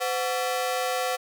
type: ring-modulated tone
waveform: sawtooth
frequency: 622.3 Hz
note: D#5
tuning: in tune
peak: -18 dBFS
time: 0-1.17 s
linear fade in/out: 20 ms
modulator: 112 Hz
effects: none